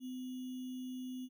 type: tone with sample-and-hold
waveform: sine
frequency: 254.9 Hz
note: C4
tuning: 45 cents flat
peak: -40 dBFS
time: 0-1.29 s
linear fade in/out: 50 ms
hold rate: 3150 Hz
effects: none